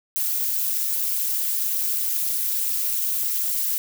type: noise with amplitude modulation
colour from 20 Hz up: violet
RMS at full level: -20 dBFS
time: 0.16-3.78 s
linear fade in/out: 0 ms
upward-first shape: sine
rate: 222 Hz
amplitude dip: 90%
effects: none